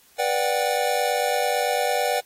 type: chord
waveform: square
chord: G major seventh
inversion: first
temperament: just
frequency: 490 / 588 / 735 / 784 Hz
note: B4 / D5 / F#5 / G5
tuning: -14 / +2 / -12 / 0 cents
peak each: -27 dBFS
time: 0.18-2.21 s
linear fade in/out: 20 ms
effects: white hiss -56 dBFS RMS until 2.25 s + AAC 48 kbps